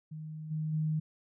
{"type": "tone with level steps", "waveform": "sine", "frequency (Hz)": 155.56, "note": "D#3", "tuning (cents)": 0, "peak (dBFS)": [-39, -31, -28], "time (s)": [0.11, 1], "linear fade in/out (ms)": 10, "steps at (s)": [0.5, 0.72], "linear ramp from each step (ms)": 20, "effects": []}